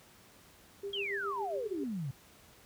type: tone with tremolo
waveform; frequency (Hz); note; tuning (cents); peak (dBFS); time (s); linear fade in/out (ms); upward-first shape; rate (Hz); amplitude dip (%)
sine; 399.3; G4; +32; -35; 0.83-1.84; 5; sine; 7.2; 75
type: exponential sweep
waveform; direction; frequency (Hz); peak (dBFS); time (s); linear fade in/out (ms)
sine; down; 3322 to 125.2; -34; 0.93-2.11; 5
effects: pink hiss -59 dBFS RMS until 2.65 s + high-pass 60 Hz 12 dB/octave